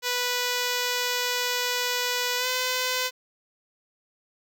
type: tone with pitch glide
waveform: 5% pulse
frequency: 492.5 to 507.2 Hz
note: B4 to B4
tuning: -5 to +46 cents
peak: -13 dBFS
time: 0.02-3.11 s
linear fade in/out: 50 ms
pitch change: +51 cents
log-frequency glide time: 2.37-2.47 s
effects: none